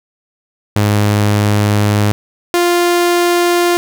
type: tone pair in turn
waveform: sawtooth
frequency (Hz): 103.83 / 349.2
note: G#2 / F4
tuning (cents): 0 / 0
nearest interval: octave + major sixth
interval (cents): 2100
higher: second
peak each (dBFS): -6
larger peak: neither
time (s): 0.76-2.12 / 2.54-3.77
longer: first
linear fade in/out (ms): 0
effects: none